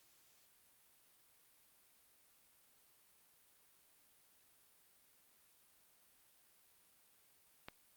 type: click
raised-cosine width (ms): 0.3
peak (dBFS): -30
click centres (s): 7.685
effects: white hiss -70 dBFS RMS until 7.96 s + Opus 48 kbps